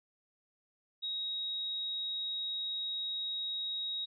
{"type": "tone", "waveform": "sine", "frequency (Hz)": 3791, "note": "A#7", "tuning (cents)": 28, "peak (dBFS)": -34, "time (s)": [1.02, 4.06], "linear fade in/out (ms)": 20, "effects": []}